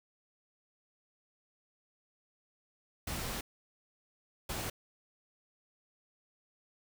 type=noise bursts at uneven times; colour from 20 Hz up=pink; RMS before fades=-38 dBFS; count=2; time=3.07-3.41 / 4.49-4.7 s; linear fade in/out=5 ms; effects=none